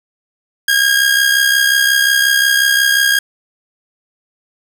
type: tone with amplitude modulation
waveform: sawtooth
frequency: 1627 Hz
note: G#6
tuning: 36 cents flat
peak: -4 dBFS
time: 0.68-3.19 s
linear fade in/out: 5 ms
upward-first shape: sine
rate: 65.6 Hz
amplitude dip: 55%
effects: none